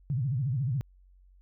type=tone with vibrato; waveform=sine; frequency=130.6 Hz; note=C3; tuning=3 cents flat; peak=-26 dBFS; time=0.1-0.81 s; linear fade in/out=0 ms; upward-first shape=sine; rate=14 Hz; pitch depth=230 cents each way; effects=added 46 Hz sine -55 dBFS peak until 1.41 s